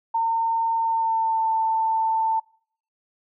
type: tone with pitch glide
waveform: sine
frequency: 910 to 891.3 Hz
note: A#5 to A5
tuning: -42 to +22 cents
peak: -19 dBFS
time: 0.14-2.4 s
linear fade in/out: 10 ms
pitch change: -36 cents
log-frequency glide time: 0.75-1.5 s
effects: noise-tail reverb RT60 0.6 s tail -25 dB re dry